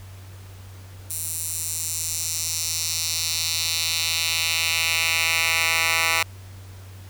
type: tone with high-pass filter sweep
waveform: 10% pulse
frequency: 164.3 Hz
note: E3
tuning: 5 cents flat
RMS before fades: -24 dBFS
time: 1.1-6.23 s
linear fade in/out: 2 ms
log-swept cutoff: 9500 to 1700 Hz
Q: 1.6
effects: added 95 Hz sine -39 dBFS peak until 7.09 s + pink hiss -49 dBFS RMS until 7.09 s